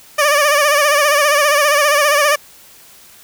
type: tone with vibrato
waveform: 15% pulse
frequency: 585 Hz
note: D5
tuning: 7 cents flat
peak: -4 dBFS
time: 0.18-2.36 s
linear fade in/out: 10 ms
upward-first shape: sine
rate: 15 Hz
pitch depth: 73 cents each way
effects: white hiss -43 dBFS RMS until 3.23 s